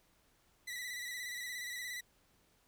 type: tone with vibrato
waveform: sawtooth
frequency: 1968 Hz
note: B6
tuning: 7 cents flat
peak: -37 dBFS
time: 0.67-2.01 s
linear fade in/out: 10 ms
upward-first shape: square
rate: 17 Hz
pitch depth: 36 cents each way
effects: pink hiss -71 dBFS RMS until 2.67 s